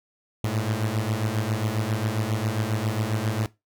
sawtooth beating tone pair, 105.2 / 112.6 Hz, G#2 / A2, +23 / +40 cents, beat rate 7.4 Hz, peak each -23 dBFS, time 0.44-3.46 s, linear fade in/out 0 ms, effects noise-tail reverb RT60 0.2 s tail -18 dB re dry

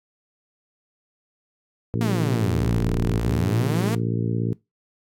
harmonic tone, 57.3 Hz, A#1, 29 cents flat, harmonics 2 / 3 / 4 / 5 / 6 / 7 / 8, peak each -24 / -28 / -30 / -32 / -34 / -35 / -36 dBFS, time 1.94-4.53 s, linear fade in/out 0 ms
sawtooth exponential two-way sweep, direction down then up, 240.2 to 35.21 to 240.2 Hz, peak -20 dBFS, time 2.01-3.95 s, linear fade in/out 0 ms, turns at 2.97 s
effects noise-tail reverb RT60 0.2 s tail -20 dB re dry + AAC 64 kbps

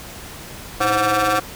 20% pulse ring-modulated tone, 207.7 Hz, G#3, in tune, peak -8 dBFS, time 0.8-1.4 s, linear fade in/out 10 ms, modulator 944 Hz, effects pink hiss -36 dBFS RMS until 1.55 s

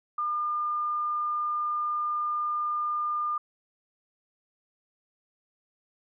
sine tone, 1206 Hz, D6, 46 cents sharp, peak -26 dBFS, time 0.18-3.38 s, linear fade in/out 5 ms, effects none

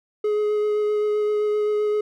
triangle tone with vibrato, 420.9 Hz, G#4, 23 cents sharp, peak -17 dBFS, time 0.24-2.01 s, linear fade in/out 5 ms, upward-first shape sine, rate 7.7 Hz, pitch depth 10 cents each way, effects none

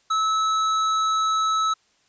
triangle tone with hard clipping, 1300 Hz, E6, 24 cents flat, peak -21 dBFS, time 0.1-1.74 s, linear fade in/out 10 ms, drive 15 dB, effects white hiss -63 dBFS RMS until 2.08 s + resampled to 16000 Hz

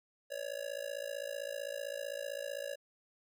square tone with amplitude modulation, 562 Hz, C#5, 24 cents sharp, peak -35 dBFS, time 0.3-2.76 s, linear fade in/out 20 ms, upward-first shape sine, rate 55.6 Hz, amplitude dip 95%, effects none

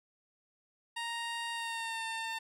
15% pulse tone with pitch glide, 932.3 to 901.6 Hz, A#5 to A5, 0 to +42 cents, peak -29 dBFS, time 0.96-2.39 s, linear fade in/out 10 ms, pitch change -58 cents, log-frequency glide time 1.52-2.03 s, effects low-pass 10000 Hz 12 dB/octave

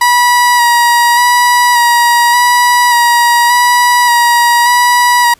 30% pulse tone with vibrato, 964 Hz, B5, 42 cents flat, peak -3 dBFS, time 0.01-5.34 s, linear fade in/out 5 ms, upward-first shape square, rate 0.86 Hz, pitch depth 18 cents each way, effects pink hiss -46 dBFS RMS until 5.39 s + resampled to 32000 Hz

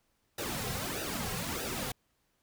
pink noise with flanger, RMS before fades -36 dBFS, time 0.38-1.92 s, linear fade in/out 5 ms, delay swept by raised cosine 0.91 to 3.41 ms, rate 1.6 Hz, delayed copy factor -0.75, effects pink hiss -75 dBFS RMS until 2.42 s

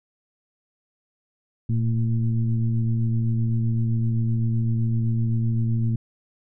sine tone with frequency modulation, 114.9 Hz, A#2, 25 cents flat, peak -19 dBFS, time 1.69-5.96 s, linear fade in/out 5 ms, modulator 111 Hz, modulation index 0.75, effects none

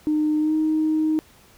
sine tone with pitch glide, 305 to 312.1 Hz, D#4 to D#4, -34 to +5 cents, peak -17 dBFS, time 0.07-1.19 s, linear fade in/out 0 ms, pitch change +39 cents, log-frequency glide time 0.39-0.54 s, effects tanh soft clip ceiling -13 dBFS + pink hiss -53 dBFS RMS until 1.57 s

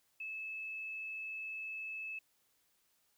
sine tone, 2607 Hz, E7, 20 cents flat, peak -40 dBFS, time 0.2-2.19 s, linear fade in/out 5 ms, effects white hiss -75 dBFS RMS until 3.17 s

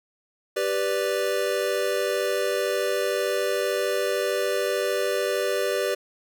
square chord, G major, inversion none, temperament equal, 392 / 493.9 / 587.3 Hz, G4 / B4 / D5, 0 / 0 / 0 cents, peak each -28 dBFS, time 0.56-5.95 s, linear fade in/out 10 ms, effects none

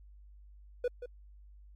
triangle tone with echo, 490.6 Hz, B4, 12 cents flat, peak -26 dBFS, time 0.84-0.88 s, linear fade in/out 5 ms, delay 180 ms, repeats 1, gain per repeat -11 dB, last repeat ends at 1.06 s, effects added 50 Hz sine -52 dBFS peak until 1.75 s + AAC 48 kbps

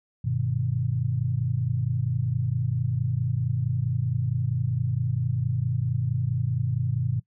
sine chord, G augmented, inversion none, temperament just, 98 / 122.5 / 153.12 Hz, G2 / B2 / D#3, 0 / -14 / -27 cents, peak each -30 / -25 / -30 dBFS, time 0.24-7.2 s, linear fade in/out 10 ms, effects noise-tail reverb RT60 0.1 s tail -20 dB re dry

